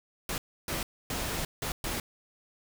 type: noise bursts at uneven times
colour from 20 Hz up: pink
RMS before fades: -33 dBFS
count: 5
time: 0.29-0.38 / 0.68-0.83 / 1.1-1.45 / 1.62-1.72 / 1.84-2 s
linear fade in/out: 2 ms
effects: none